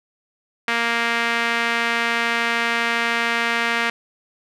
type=tone with band-pass filter; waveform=sawtooth; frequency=233.1 Hz; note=A#3; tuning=in tune; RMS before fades=-21 dBFS; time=0.68-3.9 s; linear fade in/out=2 ms; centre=2000 Hz; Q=1.7; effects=none